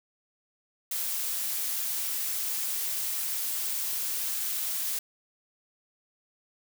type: noise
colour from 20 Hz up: blue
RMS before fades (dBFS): -31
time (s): 0.91-4.99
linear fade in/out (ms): 5
effects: none